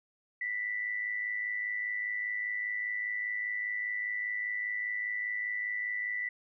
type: tone with amplitude modulation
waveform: sine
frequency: 1975.5 Hz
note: B6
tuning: in tune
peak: -29 dBFS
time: 0.41-6.29 s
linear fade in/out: 5 ms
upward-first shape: sine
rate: 105 Hz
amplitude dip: 55%
effects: none